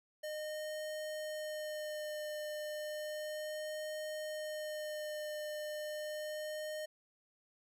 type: tone with vibrato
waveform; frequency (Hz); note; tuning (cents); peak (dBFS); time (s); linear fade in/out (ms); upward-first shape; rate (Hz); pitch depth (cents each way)
square; 610; D#5; -34; -40; 0.23-6.86; 10; sine; 0.33; 15
effects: none